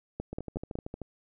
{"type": "two click trains", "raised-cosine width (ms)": 2, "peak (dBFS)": [-20, -24], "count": [4, 10], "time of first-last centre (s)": [[0.2, 0.755], [0.33, 1.017]], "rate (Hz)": [5.41, 13.1], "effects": []}